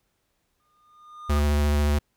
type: tone with exponential growth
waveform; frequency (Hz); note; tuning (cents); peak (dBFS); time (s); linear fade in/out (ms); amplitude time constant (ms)
triangle; 1218; D#6; -37; -28; 0.6-1.39; 0; 170
type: tone with vibrato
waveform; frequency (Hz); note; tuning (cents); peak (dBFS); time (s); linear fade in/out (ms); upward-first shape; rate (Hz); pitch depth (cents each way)
square; 73.42; D2; 0; -20; 1.29-1.99; 10; sine; 14; 16
effects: pink hiss -73 dBFS RMS until 2.16 s